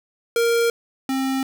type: tone pair in turn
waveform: square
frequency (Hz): 466.2 / 266.1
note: A#4 / C4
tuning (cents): 0 / +29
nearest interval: minor seventh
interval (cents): 971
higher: first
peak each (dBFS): -17 / -21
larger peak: first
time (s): 0.36-0.7 / 1.09-1.43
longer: neither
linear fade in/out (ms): 2
effects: none